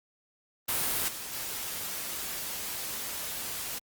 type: noise with level steps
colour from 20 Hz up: white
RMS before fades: -29 / -39 / -36 dBFS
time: 0.68-3.79 s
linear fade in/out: 10 ms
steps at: 1.08 / 1.33 s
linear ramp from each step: 5 ms
effects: Opus 32 kbps